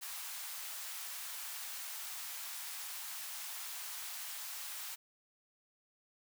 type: high-pass noise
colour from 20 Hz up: white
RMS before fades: -44 dBFS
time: 0.01-4.96 s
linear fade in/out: 20 ms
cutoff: 760 Hz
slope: 24 dB/octave
effects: none